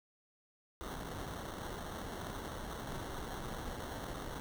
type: noise with sample-and-hold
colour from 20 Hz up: pink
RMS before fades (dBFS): -43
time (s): 0.81-4.4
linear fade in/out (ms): 0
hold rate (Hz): 2450
effects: none